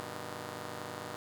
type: chord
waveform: 5% pulse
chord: G augmented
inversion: none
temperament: just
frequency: 98 / 122.5 / 153.12 Hz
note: G2 / B2 / D#3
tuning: 0 / -14 / -27 cents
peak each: -34 dBFS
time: 0-1.16 s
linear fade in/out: 0 ms
effects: none